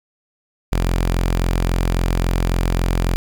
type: tone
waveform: sawtooth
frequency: 43.65 Hz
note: F1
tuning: in tune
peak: -12 dBFS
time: 0.72-3.16 s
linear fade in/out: 0 ms
effects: 8-bit